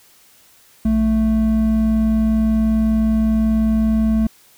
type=tone pair together; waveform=triangle; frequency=58.35 / 220.3 Hz; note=A#1 / A3; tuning=+2 / +2 cents; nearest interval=octave + major seventh; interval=2300 cents; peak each=-19 / -12 dBFS; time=0.85-4.27 s; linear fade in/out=5 ms; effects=white hiss -51 dBFS RMS until 4.57 s